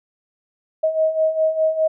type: beating tone pair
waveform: sine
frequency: 630 / 634.9 Hz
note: D#5 / D#5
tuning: +21 / +35 cents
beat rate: 4.9 Hz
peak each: -22 / -17 dBFS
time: 0.83-1.88 s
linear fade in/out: 10 ms
effects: none